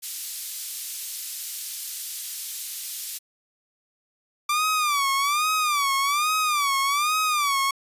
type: high-pass noise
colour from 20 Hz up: white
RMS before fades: -32 dBFS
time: 0.02-3.19 s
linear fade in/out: 20 ms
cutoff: 3700 Hz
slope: 12 dB/octave
type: tone with vibrato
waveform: sawtooth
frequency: 1174.7 Hz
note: D6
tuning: in tune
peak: -17 dBFS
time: 4.49-7.71 s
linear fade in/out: 5 ms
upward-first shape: sine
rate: 1.2 Hz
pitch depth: 130 cents each way
effects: resampled to 32000 Hz